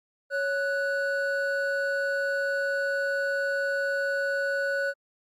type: tone pair together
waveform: triangle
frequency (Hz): 555.6 / 1480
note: C#5 / F#6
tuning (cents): +4 / 0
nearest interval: octave + perfect fourth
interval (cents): 1696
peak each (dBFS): -26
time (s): 0.3-4.94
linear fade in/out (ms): 50
effects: Opus 48 kbps